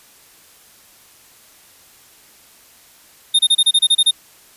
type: tone bursts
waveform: square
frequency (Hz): 3664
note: A#7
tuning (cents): -31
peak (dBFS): -10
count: 10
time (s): 3.34-4.111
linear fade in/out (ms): 10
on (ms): 51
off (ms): 29
effects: white hiss -48 dBFS RMS until 4.56 s + resampled to 32000 Hz